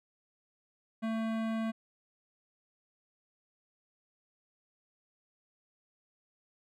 sine tone with hard clipping, 223.5 Hz, A3, 27 cents sharp, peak -33 dBFS, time 1.02-1.72 s, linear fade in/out 20 ms, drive 18 dB, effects none

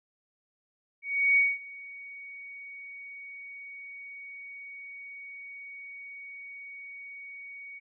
sine tone with ADSR envelope, 2241 Hz, C#7, 18 cents sharp, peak -18 dBFS, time 1.02-7.8 s, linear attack 350 ms, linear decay 210 ms, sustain -23 dB, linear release 25 ms, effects none

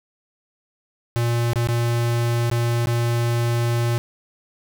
square tone with dropouts, 118.2 Hz, A#2, 24 cents sharp, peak -19 dBFS, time 1.16-3.98 s, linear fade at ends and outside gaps 0 ms, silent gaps 1.533-1.558 / 1.672-1.687 / 2.5-2.514 / 2.858-2.871 s, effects none

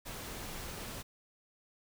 pink noise, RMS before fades -43 dBFS, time 0.05-1.03 s, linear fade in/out 20 ms, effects none

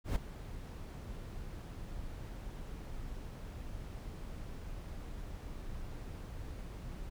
brown noise with ADSR envelope, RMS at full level -30 dBFS, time 0.04-7.1 s, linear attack 120 ms, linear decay 4 ms, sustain -14 dB, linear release 15 ms, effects none

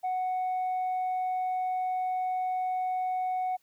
sine tone, 740 Hz, F#5, in tune, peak -25 dBFS, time 0.03-3.57 s, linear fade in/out 20 ms, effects tanh soft clip ceiling -26 dBFS + white hiss -70 dBFS RMS until 3.62 s

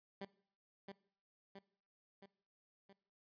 15% pulse tone with echo, 196.9 Hz, G3, 8 cents sharp, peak -38 dBFS, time 0.21-0.25 s, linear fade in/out 5 ms, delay 670 ms, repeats 4, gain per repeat -4 dB, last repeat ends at 2.93 s, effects noise-tail reverb RT60 0.6 s tail -21 dB re dry + resampled to 11025 Hz

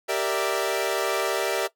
sawtooth chord, E half-diminished seventh, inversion first, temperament equal, 392 / 466.2 / 587.3 / 659.3 Hz, G4 / Bb4 / D5 / E5, 0 / 0 / 0 / 0 cents, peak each -25 dBFS, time 0.08-1.68 s, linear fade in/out 20 ms, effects noise-tail reverb RT60 0.1 s tail -17 dB re dry

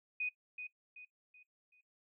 sine tone with echo, 2489 Hz, D#7, in tune, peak -34 dBFS, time 0.2-0.29 s, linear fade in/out 5 ms, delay 380 ms, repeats 4, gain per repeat -8 dB, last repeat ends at 1.81 s, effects noise-tail reverb RT60 0.1 s tail -18 dB re dry

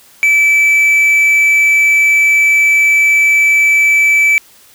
triangle tone with quantisation, 2312 Hz, D7, 28 cents flat, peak -5 dBFS, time 0.23-4.38 s, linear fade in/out 0 ms, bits 5, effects white hiss -44 dBFS RMS until 4.74 s

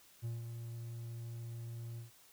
triangle tone with ADSR envelope, 116.54 Hz, A#2, in tune, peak -34 dBFS, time 0.22-2.11 s, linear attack 30 ms, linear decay 170 ms, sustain -6 dB, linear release 130 ms, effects white hiss -63 dBFS RMS until 2.32 s

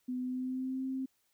sine tone with pitch glide, 251.8 to 263.4 Hz, B3 to C4, +34 to +12 cents, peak -33 dBFS, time 0.08-1.06 s, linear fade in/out 10 ms, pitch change +78 cents, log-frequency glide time 0.19-0.85 s, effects white hiss -75 dBFS RMS until 1.33 s

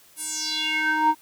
square tone with band-pass filter sweep, 311.1 Hz, D#4, in tune, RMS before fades -24 dBFS, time 0.16-1.15 s, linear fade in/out 50 ms, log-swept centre 11000 to 780 Hz, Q 4.4, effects white hiss -54 dBFS RMS until 1.21 s

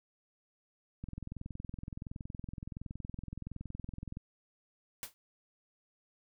click train, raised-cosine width 5 ms, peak -29 dBFS, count 68, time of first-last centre 1.04-4.171 s, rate 21.4 Hz
white noise with exponential decay, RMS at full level -37 dBFS, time 5.03-5.14 s, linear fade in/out 0 ms, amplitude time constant 23 ms
effects none

